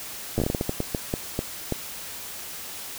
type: slowing click train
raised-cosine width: 2 ms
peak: -11 dBFS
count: 15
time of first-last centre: 0.38-1.723 s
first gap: 9 ms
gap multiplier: 1.32
effects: white hiss -37 dBFS RMS until 2.98 s